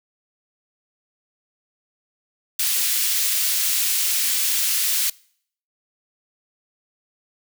white high-pass noise, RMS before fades -21 dBFS, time 2.59-5.1 s, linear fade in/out 5 ms, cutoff 2400 Hz, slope 12 dB/octave, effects noise-tail reverb RT60 0.6 s tail -24 dB re dry

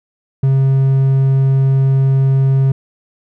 triangle tone, 134.7 Hz, C#3, 49 cents flat, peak -7 dBFS, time 0.43-2.72 s, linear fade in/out 5 ms, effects none

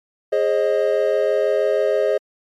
triangle chord, Ab major, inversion none, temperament equal with one note detuned, 415.3 / 536.1 / 622.3 Hz, Ab4 / C5 / Eb5, 0 / +42 / 0 cents, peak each -18 dBFS, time 0.32-2.18 s, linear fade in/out 10 ms, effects MP3 64 kbps

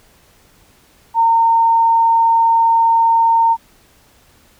sine tone, 915 Hz, A#5, 32 cents flat, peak -9 dBFS, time 1.14-3.57 s, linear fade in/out 50 ms, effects pink hiss -51 dBFS RMS until 4.59 s

